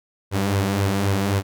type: tone with flanger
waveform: sawtooth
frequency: 98.7 Hz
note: G2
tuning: 12 cents sharp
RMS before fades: -21 dBFS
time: 0.31-1.43 s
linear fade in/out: 50 ms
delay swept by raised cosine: 1.9 to 6 ms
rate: 3.8 Hz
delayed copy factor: +0.55
effects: none

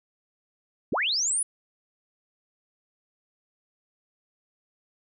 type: linear sweep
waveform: sine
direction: up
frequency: 107.1 to 10160 Hz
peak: -23 dBFS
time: 0.92-1.43 s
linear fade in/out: 5 ms
effects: none

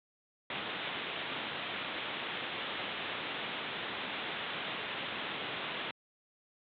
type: low-pass noise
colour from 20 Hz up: white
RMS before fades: -39 dBFS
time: 0.5-5.91 s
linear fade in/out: 2 ms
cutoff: 3700 Hz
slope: 96 dB/octave
effects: high-pass 150 Hz 12 dB/octave

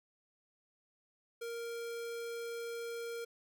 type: tone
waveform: square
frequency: 466.4 Hz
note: A#4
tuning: 1 cent sharp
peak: -40 dBFS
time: 1.41-3.25 s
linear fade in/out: 10 ms
effects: none

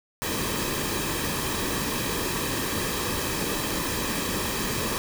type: noise with comb filter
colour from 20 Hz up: pink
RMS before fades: -28 dBFS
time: 0.22-4.98 s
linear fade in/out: 0 ms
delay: 1.4 ms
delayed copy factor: -0.55
effects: none

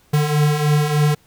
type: beating tone pair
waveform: square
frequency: 146.6 / 149.9 Hz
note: D3 / D3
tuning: -3 / +36 cents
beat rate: 3.3 Hz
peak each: -22 / -16 dBFS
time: 0.13-1.15 s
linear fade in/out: 10 ms
effects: pink hiss -56 dBFS RMS until 1.26 s

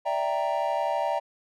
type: chord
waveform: triangle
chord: E half-diminished seventh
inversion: third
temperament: equal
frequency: 587.3 / 659.3 / 784 / 932.3 Hz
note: D5 / E5 / G5 / Bb5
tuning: 0 / 0 / 0 / 0 cents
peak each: -28 dBFS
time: 0.05-1.2 s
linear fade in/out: 20 ms
effects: none

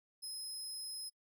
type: tone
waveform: 25% pulse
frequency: 5110 Hz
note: D#8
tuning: 45 cents sharp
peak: -37 dBFS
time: 0.22-1.1 s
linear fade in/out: 20 ms
effects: noise-tail reverb RT60 0.1 s tail -25 dB re dry

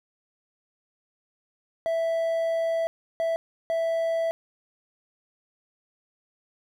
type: tone bursts at uneven times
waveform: triangle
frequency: 659.3 Hz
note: E5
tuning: in tune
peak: -21 dBFS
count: 3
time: 1.86-2.87 / 3.2-3.36 / 3.7-4.31 s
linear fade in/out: 0 ms
effects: 10-bit

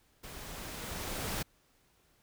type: noise with level ramp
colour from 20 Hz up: pink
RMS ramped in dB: -47 to -35 dBFS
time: 0.23-1.43 s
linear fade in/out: 10 ms
effects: pink hiss -69 dBFS RMS until 2.22 s

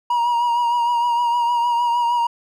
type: tone with vibrato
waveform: triangle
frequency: 952 Hz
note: A#5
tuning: 36 cents sharp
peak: -14 dBFS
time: 0.1-2.27 s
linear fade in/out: 5 ms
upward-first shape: triangle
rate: 6.5 Hz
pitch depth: 40 cents each way
effects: none

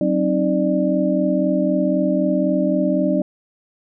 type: tone cluster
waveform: sine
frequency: 187.9 / 266 / 309.9 / 595 Hz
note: F#3 / C4 / D#4 / D5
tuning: +27 / +29 / -7 / +22 cents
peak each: -21 dBFS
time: 0.01-3.22 s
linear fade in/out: 2 ms
effects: none

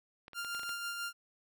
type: clicks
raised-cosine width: 0.3 ms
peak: -32 dBFS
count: 7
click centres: 0.281 / 0.333 / 0.447 / 0.548 / 0.595 / 0.633 / 0.693 s
type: tone with tremolo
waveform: sawtooth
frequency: 1396.9 Hz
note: F6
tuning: in tune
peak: -32 dBFS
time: 0.34-1.13 s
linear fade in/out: 50 ms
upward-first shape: sine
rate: 6.1 Hz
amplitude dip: 35%
effects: none

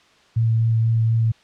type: tone with vibrato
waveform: sine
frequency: 113.4 Hz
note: A#2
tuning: 47 cents flat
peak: -15 dBFS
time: 0.36-1.32 s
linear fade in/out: 10 ms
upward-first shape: triangle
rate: 4.1 Hz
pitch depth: 14 cents each way
effects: white hiss -54 dBFS RMS until 1.43 s + low-pass 4000 Hz 12 dB/octave

